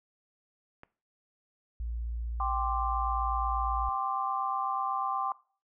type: click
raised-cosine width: 0.5 ms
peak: -32 dBFS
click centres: 0.834 s
type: tone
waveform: sine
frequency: 57.9 Hz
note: A#1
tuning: 11 cents flat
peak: -32 dBFS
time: 1.8-3.89 s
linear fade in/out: 0 ms
type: chord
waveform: sine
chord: G suspended fourth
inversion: none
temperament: equal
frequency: 784 / 1046.5 / 1174.7 Hz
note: G5 / C6 / D6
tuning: 0 / 0 / 0 cents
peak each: -33 dBFS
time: 2.4-5.32 s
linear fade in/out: 2 ms
effects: noise-tail reverb RT60 0.4 s tail -20 dB re dry